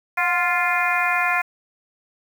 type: harmonic tone with a mistuned harmonic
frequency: 349.2 Hz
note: F4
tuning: in tune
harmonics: 2 / 3 / 4 / 5 / 6 / 7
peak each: -25 / -25 / -25 / -25 / -25 / -25 dBFS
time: 0.17-1.42 s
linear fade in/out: 10 ms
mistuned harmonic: 2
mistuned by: +51 cents
effects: 7-bit